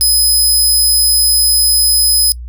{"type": "tone", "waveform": "15% pulse", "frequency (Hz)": 5050, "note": "D#8", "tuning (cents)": 25, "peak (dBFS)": -3, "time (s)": [0.01, 2.32], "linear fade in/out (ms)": 0, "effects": ["noise-tail reverb RT60 0.1 s tail -23 dB re dry", "added 60 Hz sine -24 dBFS peak until 2.48 s"]}